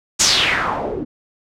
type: noise with low-pass filter sweep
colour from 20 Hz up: white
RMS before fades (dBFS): -18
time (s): 0.19-1.05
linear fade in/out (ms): 20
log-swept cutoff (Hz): 7300 to 280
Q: 3.3
effects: none